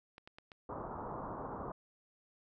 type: clicks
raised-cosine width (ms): 0.3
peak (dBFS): -35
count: 4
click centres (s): 0.181 / 0.275 / 0.385 / 0.518
type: low-pass noise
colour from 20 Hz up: white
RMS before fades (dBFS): -43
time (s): 0.69-1.72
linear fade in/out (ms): 5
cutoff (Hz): 1200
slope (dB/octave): 48
effects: none